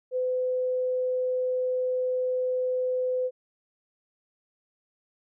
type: tone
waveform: sine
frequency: 507 Hz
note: B4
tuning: 45 cents sharp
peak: -24 dBFS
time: 0.11-3.31 s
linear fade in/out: 50 ms
effects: none